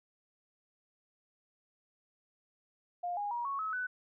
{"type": "tone with pitch steps", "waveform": "sine", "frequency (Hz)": [706, 820.4, 953.3, 1107.8, 1287.4, 1496], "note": ["F5", "G#5", "A#5", "C#6", "E6", "F#6"], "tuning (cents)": [19, -21, 39, -1, -41, 19], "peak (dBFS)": -33, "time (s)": [3.03, 3.87], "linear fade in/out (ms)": 10, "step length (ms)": 140, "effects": []}